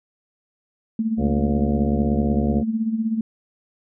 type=tone with tremolo; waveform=sine; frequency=222.7 Hz; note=A3; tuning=21 cents sharp; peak=-17 dBFS; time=0.99-3.21 s; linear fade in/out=2 ms; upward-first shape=sine; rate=16 Hz; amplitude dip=65%
type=harmonic tone; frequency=70.7 Hz; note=C#2; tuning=35 cents sharp; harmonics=1 / 2 / 3 / 4 / 5 / 6 / 7 / 8 / 10; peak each=-24 / -27 / -29 / -30 / -31 / -32 / -32 / -33 / -34 dBFS; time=1.17-2.64 s; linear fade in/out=50 ms
effects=none